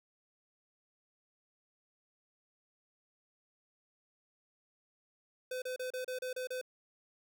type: tone bursts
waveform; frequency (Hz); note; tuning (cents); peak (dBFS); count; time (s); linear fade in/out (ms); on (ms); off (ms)
square; 508; B4; +49; -37; 8; 5.51-6.614; 5; 110; 32
effects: none